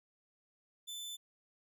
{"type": "tone", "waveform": "sawtooth", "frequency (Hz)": 3520, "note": "A7", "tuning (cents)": 0, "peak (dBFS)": -39, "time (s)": [0.87, 1.17], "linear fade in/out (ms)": 20, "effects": []}